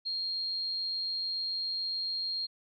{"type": "tone", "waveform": "sine", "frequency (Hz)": 4229, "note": "C8", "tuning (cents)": 18, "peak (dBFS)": -31, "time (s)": [0.05, 2.47], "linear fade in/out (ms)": 20, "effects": []}